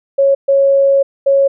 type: tone bursts at uneven times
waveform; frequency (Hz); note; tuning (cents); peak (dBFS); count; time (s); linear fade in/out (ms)
sine; 551; C#5; -11; -7; 3; 0.18-0.35 / 0.48-1.03 / 1.26-1.48; 10
effects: none